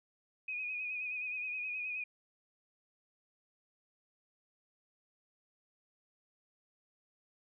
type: tone with vibrato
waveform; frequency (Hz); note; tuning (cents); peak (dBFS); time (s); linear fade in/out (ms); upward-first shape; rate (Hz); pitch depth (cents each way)
sine; 2489; D#7; 0; -36; 0.48-2.04; 5; sine; 9.5; 42
effects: none